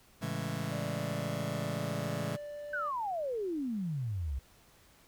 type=chord; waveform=sawtooth; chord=A major seventh; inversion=none; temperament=just; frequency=110 / 137.5 / 165 / 206.2 Hz; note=A2 / C#3 / E3 / G#3; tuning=0 / -14 / +2 / -12 cents; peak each=-36 / -34 / -34 / -37 dBFS; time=0.21-2.37 s; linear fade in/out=20 ms
type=tone; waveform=triangle; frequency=587.3 Hz; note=D5; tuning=in tune; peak=-38 dBFS; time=0.69-2.92 s; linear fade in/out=50 ms
type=exponential sweep; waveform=sine; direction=down; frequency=1568 to 62 Hz; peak=-32 dBFS; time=2.73-4.39 s; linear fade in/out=5 ms
effects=pink hiss -62 dBFS RMS until 5.07 s